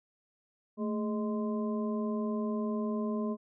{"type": "harmonic tone with a mistuned harmonic", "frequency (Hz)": 207.7, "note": "G#3", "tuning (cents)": 0, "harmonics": [1, 2, 3, 5], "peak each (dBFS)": [-31, -37, -41, -43], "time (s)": [0.77, 3.37], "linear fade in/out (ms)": 50, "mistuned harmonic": 1, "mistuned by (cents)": 98, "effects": []}